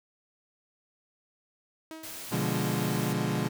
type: tone with exponential decay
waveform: sawtooth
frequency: 319.1 Hz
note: D#4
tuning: 44 cents sharp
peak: -34 dBFS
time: 1.91-2.51 s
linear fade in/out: 0 ms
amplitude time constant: 130 ms
type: noise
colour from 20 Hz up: white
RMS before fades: -41 dBFS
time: 2.03-3.13 s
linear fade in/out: 5 ms
type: chord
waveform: 30% pulse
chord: B diminished seventh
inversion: none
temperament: equal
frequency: 123.47 / 146.83 / 174.61 / 207.7 Hz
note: B2 / D3 / F3 / Ab3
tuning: 0 / 0 / 0 / 0 cents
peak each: -30 dBFS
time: 2.31-3.49 s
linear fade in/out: 20 ms
effects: none